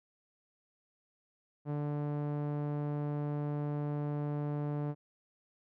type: tone with low-pass filter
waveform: sawtooth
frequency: 146.83 Hz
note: D3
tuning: in tune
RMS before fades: -35 dBFS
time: 1.65-4.95 s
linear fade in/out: 50 ms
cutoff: 850 Hz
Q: 0.67
effects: none